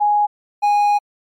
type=tone pair in turn; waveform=sine / triangle; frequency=830.6 / 824.4 Hz; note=G#5 / G#5; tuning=0 / -13 cents; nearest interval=unison; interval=13 cents; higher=first; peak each=-12 / -10 dBFS; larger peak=second; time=0-0.27 / 0.62-0.99 s; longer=second; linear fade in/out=20 ms; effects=MP3 96 kbps